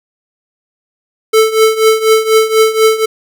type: tone with tremolo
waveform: square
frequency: 440 Hz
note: A4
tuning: in tune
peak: -4 dBFS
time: 1.33-3.06 s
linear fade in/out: 10 ms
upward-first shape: triangle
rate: 4.1 Hz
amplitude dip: 85%
effects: none